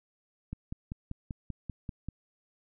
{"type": "click train", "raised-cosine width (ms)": 5, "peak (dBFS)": -24, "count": 9, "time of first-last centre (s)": [0.53, 2.086], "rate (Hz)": 5.14, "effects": []}